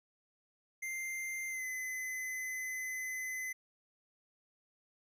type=tone with pitch glide; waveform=square; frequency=2093 to 2030 Hz; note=C7 to B6; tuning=0 to +47 cents; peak=-38 dBFS; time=0.82-3.53 s; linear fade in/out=10 ms; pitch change=-53 cents; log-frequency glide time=1.48-1.65 s; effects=none